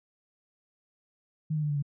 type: tone with pitch steps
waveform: sine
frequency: 155.56 / 152.18 / 148.88 / 145.65 / 142.48 Hz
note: D#3 / D#3 / D3 / D3 / C#3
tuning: 0 / -38 / +24 / -14 / +48 cents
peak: -26 dBFS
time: 1.5-1.825 s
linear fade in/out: 10 ms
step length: 65 ms
effects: none